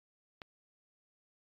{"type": "click", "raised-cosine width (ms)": 0.3, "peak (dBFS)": -28, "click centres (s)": 0.418, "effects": ["AAC 32 kbps"]}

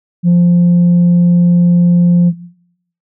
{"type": "tone", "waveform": "sine", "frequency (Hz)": 174.61, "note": "F3", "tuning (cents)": 0, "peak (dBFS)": -3, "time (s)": [0.23, 2.33], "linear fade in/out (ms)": 50, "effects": ["noise-tail reverb RT60 0.7 s tail -19 dB re dry", "tanh soft clip ceiling -4 dBFS"]}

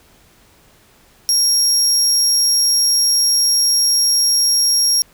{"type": "tone", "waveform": "30% pulse", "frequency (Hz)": 5588, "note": "F8", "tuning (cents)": 0, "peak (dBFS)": -8, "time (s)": [1.29, 5.02], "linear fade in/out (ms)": 0, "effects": ["pink hiss -51 dBFS RMS until 5.13 s"]}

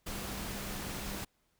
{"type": "tone in noise", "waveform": "sine", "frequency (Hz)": 199.5, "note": "G3", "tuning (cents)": 31, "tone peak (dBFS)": -46, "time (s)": [0.06, 1.25], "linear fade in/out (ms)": 10, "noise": "pink", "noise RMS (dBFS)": -40, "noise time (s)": [0.06, 1.25], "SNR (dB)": -9, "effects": ["pink hiss -75 dBFS RMS until 1.59 s"]}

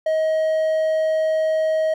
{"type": "tone", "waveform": "triangle", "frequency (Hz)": 632, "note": "D#5", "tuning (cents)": 27, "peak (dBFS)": -15, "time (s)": [0.06, 1.94], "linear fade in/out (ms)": 5, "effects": []}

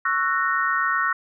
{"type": "chord", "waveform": "sine", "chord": "F# dominant seventh", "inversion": "second", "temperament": "just", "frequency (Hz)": [1110, 1332, 1480, 1850], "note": ["C#6", "E6", "F#6", "A#6"], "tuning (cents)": [2, 18, 0, -14], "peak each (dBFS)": -25, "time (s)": [0.05, 1.13], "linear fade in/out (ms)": 5, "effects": []}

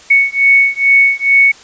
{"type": "beating tone pair", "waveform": "sine", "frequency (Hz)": [2217, 2219.3], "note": ["C#7", "C#7"], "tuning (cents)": [0, 1], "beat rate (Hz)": 2.3, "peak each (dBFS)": -10, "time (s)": [0.1, 1.52], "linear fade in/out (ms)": 10, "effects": ["white hiss -39 dBFS RMS until 1.63 s", "resampled to 16000 Hz"]}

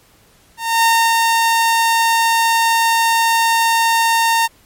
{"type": "tone with ADSR envelope", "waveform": "sawtooth", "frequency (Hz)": 915, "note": "A#5", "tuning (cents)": -32, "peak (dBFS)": -6, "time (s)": [0.57, 4.48], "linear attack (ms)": 260, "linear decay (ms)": 300, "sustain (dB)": -2, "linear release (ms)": 29, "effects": ["pink hiss -51 dBFS RMS until 4.65 s", "MP3 64 kbps"]}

